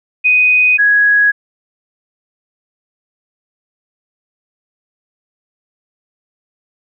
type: tone pair in turn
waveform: sine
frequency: 2495 / 1665.2 Hz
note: D#7 / G#6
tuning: +4 / +4 cents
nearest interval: perfect fifth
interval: 700 cents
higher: first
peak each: -7 dBFS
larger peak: neither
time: 0.24-0.78 / 0.78-1.32 s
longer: neither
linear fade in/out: 20 ms
effects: none